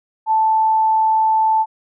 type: tone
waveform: sine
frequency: 879 Hz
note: A5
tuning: 2 cents flat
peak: -12 dBFS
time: 0.26-1.66 s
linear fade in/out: 50 ms
effects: none